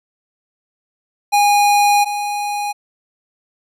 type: tone pair in turn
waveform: square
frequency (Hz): 820 / 823.1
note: G#5 / G#5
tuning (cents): -22 / -16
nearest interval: unison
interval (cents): 6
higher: second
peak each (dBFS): -11 / -20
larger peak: first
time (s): 1.32-2.05 / 2.05-2.73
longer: first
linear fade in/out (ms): 20
effects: resampled to 32000 Hz